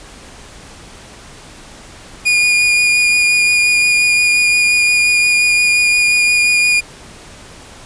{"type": "tone with vibrato", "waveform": "40% pulse", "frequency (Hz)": 2439, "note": "D#7", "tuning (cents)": -35, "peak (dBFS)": -9, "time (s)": [2.25, 6.81], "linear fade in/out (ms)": 20, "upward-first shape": "sine", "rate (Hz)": 5.7, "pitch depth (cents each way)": 11, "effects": ["pink hiss -37 dBFS RMS until 7.85 s", "resampled to 22050 Hz"]}